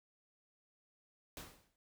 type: noise with exponential decay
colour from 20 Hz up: pink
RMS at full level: -45 dBFS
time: 1.37-1.76 s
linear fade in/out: 1 ms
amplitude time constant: 83 ms
effects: none